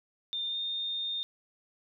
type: tone with pitch glide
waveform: sine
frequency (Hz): 3612 to 3648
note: A7 to A#7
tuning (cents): +45 to -38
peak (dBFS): -31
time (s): 0.33-1.23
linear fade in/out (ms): 0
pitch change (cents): +17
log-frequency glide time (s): 0.49-0.56
effects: none